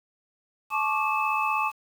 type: tone cluster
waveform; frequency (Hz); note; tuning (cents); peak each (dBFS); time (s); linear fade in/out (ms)
sine; 866 / 1101 / 1177 / 2603; A5 / C#6 / D6 / E7; -28 / -12 / +3 / -22; -28 / -29 / -28 / -29; 0.7-1.72; 50
effects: 8-bit